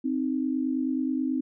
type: tone pair together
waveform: sine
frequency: 260.7 / 310 Hz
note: C4 / D#4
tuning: -6 / -6 cents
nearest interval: minor third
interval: 300 cents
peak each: -26 / -29 dBFS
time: 0.04-1.41 s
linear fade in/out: 10 ms
effects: none